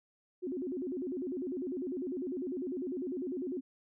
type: tone with vibrato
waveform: sine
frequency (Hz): 311.1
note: D#4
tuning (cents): 0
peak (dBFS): -34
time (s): 0.42-3.61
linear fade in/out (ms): 20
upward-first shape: square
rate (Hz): 10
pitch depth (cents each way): 270
effects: none